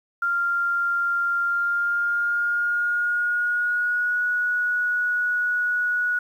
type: tone with pitch glide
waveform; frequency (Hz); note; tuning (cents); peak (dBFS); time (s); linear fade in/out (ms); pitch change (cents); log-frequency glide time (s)
sine; 1392 to 1462; F6 to F#6; -6 to -21; -20; 0.22-6.19; 5; +85; 1.43-4.24
effects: 9-bit